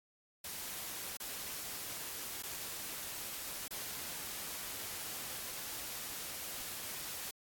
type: noise with dropouts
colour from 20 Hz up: white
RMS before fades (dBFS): -43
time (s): 0.44-7.31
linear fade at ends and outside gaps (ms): 5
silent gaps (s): 1.171-1.2 / 2.425-2.433 / 3.681-3.707
effects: AAC 64 kbps